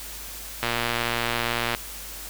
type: click train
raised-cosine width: 0.3 ms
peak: -8 dBFS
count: 133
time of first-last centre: 0.63-1.749 s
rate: 118 Hz
effects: added 50 Hz sine -43 dBFS peak until 2.29 s + white hiss -38 dBFS RMS until 2.29 s